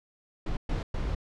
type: noise bursts at uneven times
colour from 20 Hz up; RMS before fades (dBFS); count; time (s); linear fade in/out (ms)
brown; -30; 3; 0.46-0.57 / 0.69-0.83 / 0.94-1.15; 5
effects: low-pass 5000 Hz 12 dB/octave